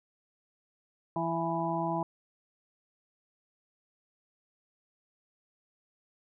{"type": "harmonic tone with a mistuned harmonic", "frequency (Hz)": 166.6, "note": "E3", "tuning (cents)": 19, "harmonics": [1, 2, 4, 5, 6], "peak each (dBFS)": [-35, -35, -35, -35, -35], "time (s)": [1.16, 2.03], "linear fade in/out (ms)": 2, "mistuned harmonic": 6, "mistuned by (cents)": -19, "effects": []}